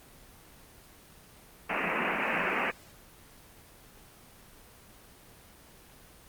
white band-pass noise, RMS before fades -30 dBFS, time 1.69-2.71 s, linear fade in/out 10 ms, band 160 to 2700 Hz, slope 96 dB/octave, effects pink hiss -54 dBFS RMS until 6.28 s + Opus 24 kbps

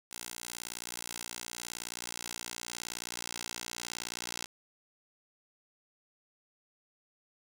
10% pulse tone with band-pass filter sweep, 59.1 Hz, A#1, 24 cents sharp, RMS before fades -42 dBFS, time 0.11-4.46 s, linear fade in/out 5 ms, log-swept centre 9300 to 6200 Hz, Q 0.9, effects none

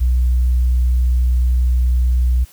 sine tone, 61.8 Hz, B1, 2 cents sharp, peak -10 dBFS, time 0-2.45 s, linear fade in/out 20 ms, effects tanh soft clip ceiling -9 dBFS + white hiss -47 dBFS RMS until 2.52 s

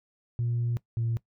sine tone pair in turn, 118.8 / 115.48 Hz, A#2 / A#2, +33 / -16 cents, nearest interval unison, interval 49 cents, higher first, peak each -24 dBFS, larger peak neither, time 0.39-0.77 / 0.97-1.17 s, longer first, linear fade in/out 0 ms, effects noise-tail reverb RT60 0.1 s tail -20 dB re dry + tanh soft clip ceiling -22 dBFS

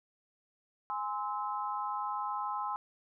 sine chord, Ab augmented, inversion none, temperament just, 830.6 / 1038.3 / 1297.8 Hz, Ab5 / C6 / E6, 0 / -14 / -27 cents, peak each -37 / -36 / -39 dBFS, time 0.9-2.76 s, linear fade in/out 0 ms, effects none

